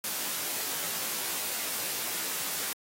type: noise with comb filter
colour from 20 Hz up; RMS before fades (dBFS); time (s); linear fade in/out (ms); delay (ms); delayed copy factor
white; -33; 0.04-2.73; 2; 18; +0.95
effects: high-pass 150 Hz 12 dB/octave + AAC 48 kbps